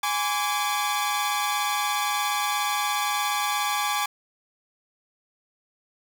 sawtooth tone cluster, 827 / 1031 / 1153 / 3476 Hz, G#5 / C6 / D6 / A7, -8 / -26 / -32 / -22 cents, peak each -23 / -29 / -24 / -32 dBFS, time 0.03-4.06 s, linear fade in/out 5 ms, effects none

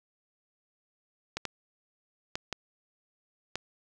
clicks, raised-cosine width 0.2 ms, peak -15 dBFS, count 5, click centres 1.37 / 1.453 / 2.355 / 2.527 / 3.556 s, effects none

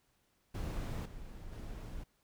brown noise with level steps, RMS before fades -37 / -48 / -44 dBFS, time 0.54-2.04 s, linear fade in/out 10 ms, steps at 1.05 / 1.52 s, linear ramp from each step 10 ms, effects pink hiss -75 dBFS RMS until 2.23 s

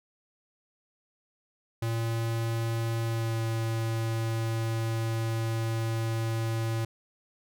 square tone with pitch glide, 114.5 to 113.25 Hz, A#2 to A#2, -31 to -50 cents, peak -28 dBFS, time 1.82-6.85 s, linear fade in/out 5 ms, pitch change -19 cents, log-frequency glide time 3.05-3.4 s, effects none

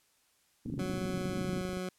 pink band-pass noise, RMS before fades -39 dBFS, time 0.65-1.62 s, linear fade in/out 20 ms, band 120 to 320 Hz, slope 48 dB/octave
click train, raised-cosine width 3 ms, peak -29 dBFS, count 29, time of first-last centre 0.66-1.771 s, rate 25.2 Hz
20% pulse tone with pitch glide, 185 to 183.72 Hz, F#3 to F#3, 0 to -12 cents, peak -30 dBFS, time 0.79-1.89 s, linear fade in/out 2 ms, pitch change -12 cents, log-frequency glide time 1.08-1.67 s
effects white hiss -70 dBFS RMS until 1.98 s + low-pass 12000 Hz 12 dB/octave

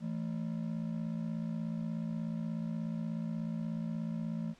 triangle ring-modulated tone, 194 Hz, G3, 18 cents flat, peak -29 dBFS, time 0-4.55 s, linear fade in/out 50 ms, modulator 28.3 Hz, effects pink hiss -63 dBFS RMS until 4.59 s + low-pass 6000 Hz 12 dB/octave

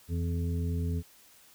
harmonic tone with a mistuned harmonic, 85.6 Hz, F2, 34 cents flat, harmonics 1 / 2 / 3 / 5, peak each -29 / -35 / -39 / -43 dBFS, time 0.08-1.03 s, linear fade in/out 50 ms, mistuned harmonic 2, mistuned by -52 cents, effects white hiss -58 dBFS RMS until 1.54 s

